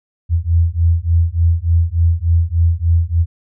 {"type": "beating tone pair", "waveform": "sine", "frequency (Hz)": [82.41, 85.81], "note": ["E2", "F2"], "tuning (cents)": [0, -30], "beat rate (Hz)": 3.4, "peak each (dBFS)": -14, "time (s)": [0.29, 3.26], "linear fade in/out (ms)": 50, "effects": []}